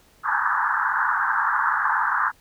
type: band-pass noise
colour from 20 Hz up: white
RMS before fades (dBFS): -22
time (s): 0.23-2.32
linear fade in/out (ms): 50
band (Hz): 840 to 1700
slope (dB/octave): 96
effects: pink hiss -57 dBFS RMS until 2.4 s